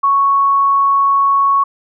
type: tone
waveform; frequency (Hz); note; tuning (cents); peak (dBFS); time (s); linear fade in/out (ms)
sine; 1108.7; C#6; 0; -9; 0.03-1.64; 10
effects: none